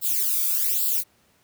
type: noise with flanger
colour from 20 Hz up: violet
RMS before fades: -23 dBFS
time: 0.01-1.04 s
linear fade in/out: 50 ms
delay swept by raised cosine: 0.24 to 0.87 ms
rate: 1.2 Hz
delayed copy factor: +1
effects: pink hiss -62 dBFS RMS until 1.43 s + high-pass 80 Hz 12 dB/octave

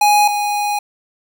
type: tone pair in turn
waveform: square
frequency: 830.6 / 826.2 Hz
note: G#5 / G#5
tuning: 0 / -9 cents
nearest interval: unison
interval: 9 cents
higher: first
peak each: -10 / -17 dBFS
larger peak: first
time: 0.01-0.28 / 0.28-0.79 s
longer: second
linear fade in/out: 5 ms
effects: none

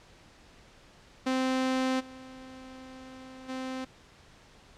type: tone with level steps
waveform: sawtooth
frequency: 260 Hz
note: C4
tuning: 11 cents flat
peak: -22 / -41 / -30 dBFS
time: 1.26-3.85 s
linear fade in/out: 10 ms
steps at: 1.99 / 3.48 s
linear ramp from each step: 20 ms
effects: pink hiss -56 dBFS RMS until 4.77 s + low-pass 6000 Hz 12 dB/octave

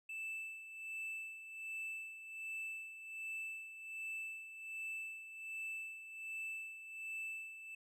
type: tone with tremolo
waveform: triangle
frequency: 2641 Hz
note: E7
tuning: 3 cents sharp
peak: -39 dBFS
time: 0.09-7.75 s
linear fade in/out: 5 ms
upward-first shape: sine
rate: 1.3 Hz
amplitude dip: 65%
effects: none

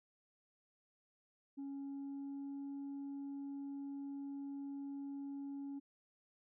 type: tone with pitch glide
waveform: sine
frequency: 277.2 to 279.1 Hz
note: C#4 to C#4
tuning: 0 to +12 cents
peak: -40 dBFS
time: 1.57-5.8 s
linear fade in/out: 20 ms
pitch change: +12 cents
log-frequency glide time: 1.83-2.72 s
effects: tanh soft clip ceiling -41 dBFS

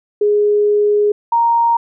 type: tone pair in turn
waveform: sine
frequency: 415.3 / 932.3 Hz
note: G#4 / A#5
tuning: 0 / 0 cents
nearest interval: octave + major second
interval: 1400 cents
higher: second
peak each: -10 dBFS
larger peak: neither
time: 0.21-1.12 / 1.32-1.77 s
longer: first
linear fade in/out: 5 ms
effects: none

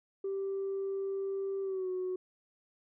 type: tone with pitch glide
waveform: sine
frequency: 390.4 to 368.5 Hz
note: G4 to F#4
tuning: -7 to -7 cents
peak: -31 dBFS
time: 0.24-2.16 s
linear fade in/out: 5 ms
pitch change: -100 cents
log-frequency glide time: 1.62-1.89 s
effects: tanh soft clip ceiling -29 dBFS

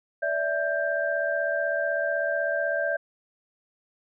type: tone cluster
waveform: sine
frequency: 579 / 655 / 1580 Hz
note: D5 / E5 / G6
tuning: -25 / -11 / +13 cents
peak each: -28 dBFS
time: 0.22-2.97 s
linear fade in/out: 10 ms
effects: none

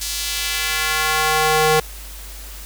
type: tone with high-pass filter sweep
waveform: square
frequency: 155.56 Hz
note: D#3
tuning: in tune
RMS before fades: -19 dBFS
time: 0.01-1.8 s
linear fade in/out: 5 ms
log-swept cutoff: 5100 to 430 Hz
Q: 0.99
effects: added 50 Hz sine -34 dBFS peak until 2.65 s + white hiss -38 dBFS RMS until 2.65 s

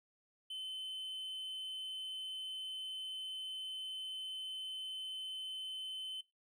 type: tone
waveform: triangle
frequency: 3057 Hz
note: G7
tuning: 44 cents flat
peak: -40 dBFS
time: 0.5-6.21 s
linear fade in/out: 5 ms
effects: noise-tail reverb RT60 0.2 s tail -17 dB re dry

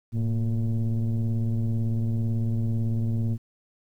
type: tone with frequency modulation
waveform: sine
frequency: 110 Hz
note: A2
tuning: in tune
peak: -20 dBFS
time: 0.12-3.38 s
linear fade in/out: 50 ms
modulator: 119 Hz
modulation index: 0.83
effects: tanh soft clip ceiling -21 dBFS + 10-bit

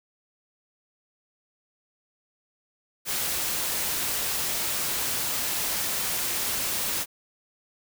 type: noise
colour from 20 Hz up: white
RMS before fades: -28 dBFS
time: 3.05-7.06 s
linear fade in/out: 50 ms
effects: none

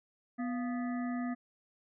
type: harmonic tone with a mistuned harmonic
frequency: 246.9 Hz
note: B3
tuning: in tune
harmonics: 1 / 3 / 5 / 7 / 8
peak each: -33 / -43 / -47 / -50 / -51 dBFS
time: 0.38-1.35 s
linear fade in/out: 20 ms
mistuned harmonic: 3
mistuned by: -110 cents
effects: none

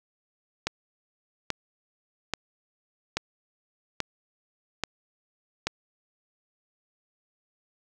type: click train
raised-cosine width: 0.2 ms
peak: -9 dBFS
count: 7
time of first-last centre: 0.67-5.67 s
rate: 1.2 Hz
effects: none

